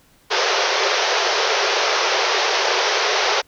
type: band-pass noise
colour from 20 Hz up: pink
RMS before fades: -19 dBFS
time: 0.3-3.42 s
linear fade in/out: 20 ms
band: 380 to 6100 Hz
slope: 96 dB/octave
effects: pink hiss -55 dBFS RMS until 3.47 s

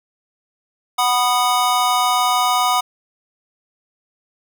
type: chord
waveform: square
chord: B major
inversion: second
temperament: just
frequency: 740.8 / 987.8 / 1234.7 Hz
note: F#5 / B5 / D#6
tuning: +2 / 0 / -14 cents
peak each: -20 dBFS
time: 0.98-2.81 s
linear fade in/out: 10 ms
effects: none

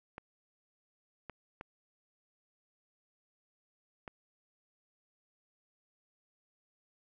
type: clicks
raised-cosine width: 0.5 ms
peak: -28 dBFS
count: 4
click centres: 0.181 / 1.297 / 1.611 / 4.078 s
effects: none

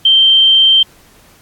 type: tone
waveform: sine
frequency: 3136 Hz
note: G7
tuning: in tune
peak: -5 dBFS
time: 0.05-0.83 s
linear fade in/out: 5 ms
effects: pink hiss -46 dBFS RMS until 1.41 s + AAC 64 kbps

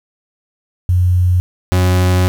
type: tone pair in turn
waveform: sine / 40% pulse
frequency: 90 / 91.26 Hz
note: F#2 / F#2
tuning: -47 / -23 cents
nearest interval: unison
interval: 24 cents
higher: second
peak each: -9 dBFS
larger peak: neither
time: 0.89-1.4 / 1.72-2.28 s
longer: second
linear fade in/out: 0 ms
effects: 7-bit

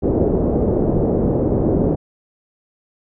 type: low-pass noise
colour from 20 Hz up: white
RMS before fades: -17 dBFS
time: 0.02-1.96 s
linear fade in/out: 20 ms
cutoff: 490 Hz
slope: 24 dB/octave
effects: none

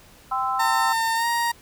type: chord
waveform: sine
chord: C major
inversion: second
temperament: equal with one note detuned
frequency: 784 / 1033.3 / 1318.5 Hz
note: G5 / C6 / E6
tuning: 0 / -22 / 0 cents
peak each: -26 dBFS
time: 0.31-0.93 s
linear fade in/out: 10 ms
type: tone with pitch glide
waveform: 30% pulse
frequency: 907 to 939 Hz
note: A#5 to A#5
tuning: -48 to +12 cents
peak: -18 dBFS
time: 0.59-1.52 s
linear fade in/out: 10 ms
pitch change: +60 cents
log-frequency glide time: 1.15-1.27 s
effects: pink hiss -51 dBFS RMS until 1.61 s

